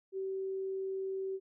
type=tone; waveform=sine; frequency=383.8 Hz; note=G4; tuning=37 cents flat; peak=-34 dBFS; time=0.12-1.4 s; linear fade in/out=50 ms; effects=none